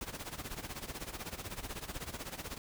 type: noise with tremolo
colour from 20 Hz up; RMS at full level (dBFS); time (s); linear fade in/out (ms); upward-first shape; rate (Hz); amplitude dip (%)
pink; -40; 0.01-2.58; 2; sine; 16; 80
effects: none